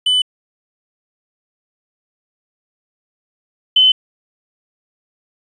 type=tone pair in turn; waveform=triangle / sine; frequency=3000 / 3042 Hz; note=F#7 / F#7; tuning=+23 / +47 cents; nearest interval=unison; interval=24 cents; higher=second; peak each=-10 / -7 dBFS; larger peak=second; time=0.06-0.22 / 3.76-3.92 s; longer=neither; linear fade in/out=5 ms; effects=resampled to 22050 Hz + 8-bit